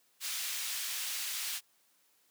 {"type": "high-pass noise", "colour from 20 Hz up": "pink", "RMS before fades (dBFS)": -37, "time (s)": [0.2, 1.61], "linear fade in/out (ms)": 50, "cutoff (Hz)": 2600, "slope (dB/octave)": 12, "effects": ["white hiss -70 dBFS RMS until 2.3 s", "high-pass 150 Hz 12 dB/octave"]}